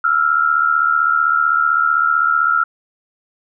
sine tone pair together, 1327 / 1402.7 Hz, E6 / F6, +11 / +7 cents, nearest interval minor second, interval 96 cents, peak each -15 / -15 dBFS, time 0.04-2.64 s, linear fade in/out 5 ms, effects none

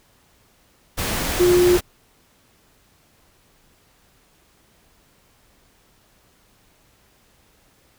sine tone in noise, 356.1 Hz, F4, 34 cents sharp, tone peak -12 dBFS, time 1.39-1.78 s, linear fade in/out 20 ms, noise pink, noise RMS -24 dBFS, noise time 0.97-1.81 s, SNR +9 dB, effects pink hiss -58 dBFS RMS until 7.98 s

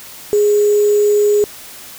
sine tone with sample-and-hold, 415.3 Hz, G#4, in tune, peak -9 dBFS, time 0.33-1.44 s, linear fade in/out 0 ms, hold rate 7350 Hz, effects white hiss -35 dBFS RMS until 1.98 s

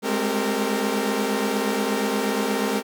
sawtooth tone cluster, 203.2 / 211.6 / 263.5 / 387.3 / 460.3 Hz, G#3 / G#3 / C4 / G4 / A#4, -38 / +33 / +12 / -21 / -22 cents, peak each -27 / -23 / -24 / -26 / -23 dBFS, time 0.02-2.83 s, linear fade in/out 50 ms, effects none

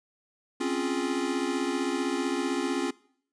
square chord, Db major seventh, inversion third, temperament equal, 261.6 / 277.2 / 349.2 / 415.3 Hz, C4 / Db4 / F4 / Ab4, 0 / 0 / 0 / 0 cents, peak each -33 / -32 / -32 / -36 dBFS, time 0.6-2.91 s, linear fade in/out 10 ms, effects noise-tail reverb RT60 0.6 s tail -22 dB re dry + resampled to 22050 Hz

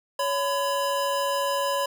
square tone pair together, 560 / 1006.8 Hz, C#5 / B5, +18 / +33 cents, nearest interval minor seventh, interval 1015 cents, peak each -27 dBFS, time 0.19-1.86 s, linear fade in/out 5 ms, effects none

